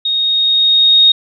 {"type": "tone with level ramp", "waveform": "sine", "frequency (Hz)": 3729, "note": "A#7", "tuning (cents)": 0, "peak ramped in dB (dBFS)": [-13, -4], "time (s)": [0.05, 1.12], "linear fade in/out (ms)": 5, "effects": []}